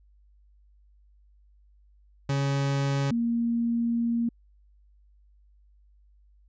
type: tone pair in turn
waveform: 40% pulse / sine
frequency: 139 / 233.8 Hz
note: C#3 / A#3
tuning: +5 / +5 cents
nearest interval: major sixth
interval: 900 cents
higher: second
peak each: -23 dBFS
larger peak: neither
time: 2.29-3.11 / 3.11-4.29 s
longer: second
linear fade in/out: 5 ms
effects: added 50 Hz sine -56 dBFS peak until 6.48 s + resampled to 16000 Hz